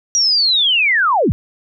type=linear sweep; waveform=sine; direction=down; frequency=5790 to 60.2 Hz; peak=-11 dBFS; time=0.15-1.32 s; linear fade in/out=0 ms; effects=none